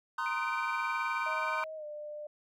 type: chord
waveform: triangle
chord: C half-diminished seventh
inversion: third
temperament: equal with one note detuned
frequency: 932.3 / 1046.5 / 1244.5 / 1512.8 Hz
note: Bb5 / C6 / Eb6 / Gb6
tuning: 0 / 0 / 0 / +38 cents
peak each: -35 dBFS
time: 0.18-1.64 s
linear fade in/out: 5 ms
type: tone with tremolo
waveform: sine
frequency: 2349 Hz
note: D7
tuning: in tune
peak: -34 dBFS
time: 0.26-1.64 s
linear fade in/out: 0 ms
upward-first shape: triangle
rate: 19 Hz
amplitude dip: 90%
type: tone with pitch glide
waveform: sine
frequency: 630 to 597.7 Hz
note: D#5 to D5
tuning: +21 to +30 cents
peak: -39 dBFS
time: 1.26-2.27 s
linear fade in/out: 5 ms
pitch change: -91 cents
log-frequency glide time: 1.76-1.85 s
effects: none